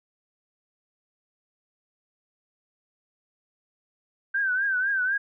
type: tone with vibrato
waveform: sine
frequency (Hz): 1553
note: G6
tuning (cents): -17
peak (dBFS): -22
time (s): 4.34-5.18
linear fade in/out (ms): 10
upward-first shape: triangle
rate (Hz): 4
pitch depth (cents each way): 110
effects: none